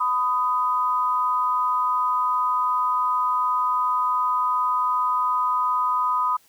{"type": "tone pair together", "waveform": "sine", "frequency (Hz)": [1001.8, 1244.5], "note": ["B5", "D#6"], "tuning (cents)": [24, 0], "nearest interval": "major third", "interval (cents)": 376, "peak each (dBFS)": -22, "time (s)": [0, 6.37], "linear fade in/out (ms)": 10, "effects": ["white hiss -58 dBFS RMS until 6.48 s"]}